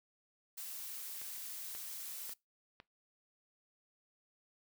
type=noise; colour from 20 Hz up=blue; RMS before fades=-45 dBFS; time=0.57-2.34 s; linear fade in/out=10 ms
type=clicks; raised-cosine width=0.3 ms; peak=-35 dBFS; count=4; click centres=1.216 / 1.75 / 2.294 / 2.801 s
effects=noise-tail reverb RT60 0.2 s tail -23 dB re dry